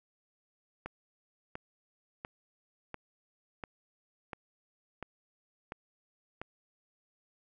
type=click train; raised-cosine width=0.5 ms; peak=-24 dBFS; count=9; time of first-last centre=0.86-6.416 s; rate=1.44 Hz; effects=none